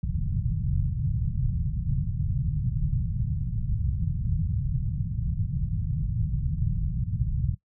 white low-pass noise, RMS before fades -27 dBFS, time 0.03-7.55 s, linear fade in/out 5 ms, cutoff 160 Hz, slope 48 dB/octave, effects noise-tail reverb RT60 0.1 s tail -18 dB re dry

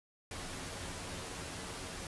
pink noise with comb filter, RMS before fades -43 dBFS, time 0.31-2.07 s, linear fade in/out 2 ms, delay 11 ms, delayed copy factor +0.55, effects resampled to 24000 Hz

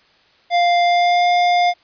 square tone with pitch glide, 698.5 to 707 Hz, F5 to F5, 0 to +21 cents, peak -13 dBFS, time 0.5-1.74 s, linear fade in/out 50 ms, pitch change +21 cents, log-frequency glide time 0.83-1.26 s, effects white hiss -54 dBFS RMS until 1.83 s + resampled to 11025 Hz

